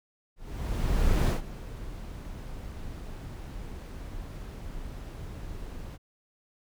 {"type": "noise with ADSR envelope", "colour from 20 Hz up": "brown", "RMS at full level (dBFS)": -22, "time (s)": [0.36, 5.98], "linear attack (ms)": 940, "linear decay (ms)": 110, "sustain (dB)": -17, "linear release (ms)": 31, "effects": []}